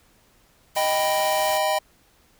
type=noise; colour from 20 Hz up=white; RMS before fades=-34 dBFS; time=0.75-1.58 s; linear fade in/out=10 ms
type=chord; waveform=square; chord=Eb augmented; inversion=none; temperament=equal; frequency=622.3 / 784 / 987.8 Hz; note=Eb5 / G5 / B5; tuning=0 / 0 / 0 cents; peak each=-24 / -25 / -28 dBFS; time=0.76-1.79 s; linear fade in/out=10 ms
effects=pink hiss -59 dBFS RMS until 2.39 s